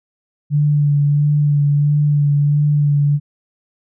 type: tone with vibrato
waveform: sine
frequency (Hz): 146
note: D3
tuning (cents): -10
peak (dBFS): -11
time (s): 0.5-3.2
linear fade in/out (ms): 50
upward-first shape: sine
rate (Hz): 1.5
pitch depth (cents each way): 22
effects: none